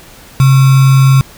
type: tone with sample-and-hold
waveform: sine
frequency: 134 Hz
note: C3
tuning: 42 cents sharp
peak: -3 dBFS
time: 0.4-1.21 s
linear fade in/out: 0 ms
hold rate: 1225 Hz
effects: pink hiss -37 dBFS RMS until 1.37 s